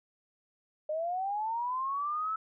sine linear sweep, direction up, 602 to 1318.5 Hz, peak -30 dBFS, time 0.89-2.36 s, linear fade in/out 5 ms, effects none

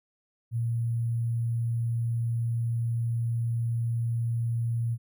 sine tone with sample-and-hold, 116.54 Hz, A#2, in tune, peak -25 dBFS, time 0.51-4.98 s, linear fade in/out 50 ms, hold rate 11025 Hz, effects none

